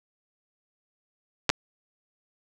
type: clicks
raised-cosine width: 0.2 ms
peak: -3 dBFS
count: 2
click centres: 1.493 / 1.5 s
effects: none